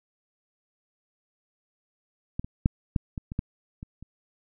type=clicks; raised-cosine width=5 ms; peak=-16 / -24 / -7 / -11 / -20 / -22 / -14 / -25 / -30 dBFS; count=9; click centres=2.395 / 2.445 / 2.659 / 2.962 / 3.178 / 3.319 / 3.391 / 3.829 / 4.026 s; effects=none